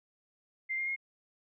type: tone with pitch steps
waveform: sine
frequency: 2093 / 2120 / 2147 Hz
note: C7 / C7 / C7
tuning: 0 / +22 / +44 cents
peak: -31 dBFS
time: 0.69-0.963 s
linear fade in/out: 20 ms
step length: 91 ms
effects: none